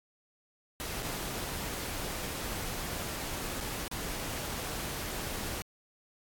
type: noise with dropouts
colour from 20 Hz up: pink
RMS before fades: -37 dBFS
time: 0.8-5.62 s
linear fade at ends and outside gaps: 0 ms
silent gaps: 1.023-1.028 / 3.604-3.609 / 3.879-3.914 s
effects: AAC 64 kbps